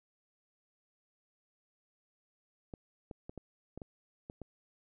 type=clicks; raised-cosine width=2 ms; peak=-30 dBFS; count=8; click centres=2.738 / 3.112 / 3.295 / 3.377 / 3.776 / 3.818 / 4.299 / 4.417 s; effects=none